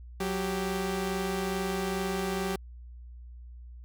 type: tone pair together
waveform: sawtooth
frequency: 184.84 / 392 Hz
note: F#3 / G4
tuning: -1 / 0 cents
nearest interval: octave + minor second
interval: 1301 cents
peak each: -28 dBFS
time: 0.2-2.56 s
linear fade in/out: 5 ms
effects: added 60 Hz sine -43 dBFS peak until 3.84 s